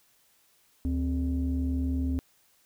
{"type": "tone pair together", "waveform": "sine", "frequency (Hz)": [74, 261.4], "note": ["D2", "C4"], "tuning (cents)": [14, -1], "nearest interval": "octave + minor seventh", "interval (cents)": 2185, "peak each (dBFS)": [-26, -28], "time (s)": [0.85, 2.19], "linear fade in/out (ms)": 0, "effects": ["tanh soft clip ceiling -21 dBFS", "white hiss -65 dBFS RMS until 2.65 s"]}